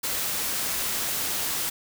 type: noise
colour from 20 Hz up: white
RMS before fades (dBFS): -28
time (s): 0.03-1.7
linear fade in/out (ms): 10
effects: none